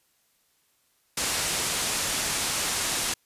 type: low-pass noise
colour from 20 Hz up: white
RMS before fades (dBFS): -28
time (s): 1.17-3.14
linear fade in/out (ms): 5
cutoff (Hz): 10000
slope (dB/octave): 24
effects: white hiss -68 dBFS RMS until 3.25 s + resampled to 32000 Hz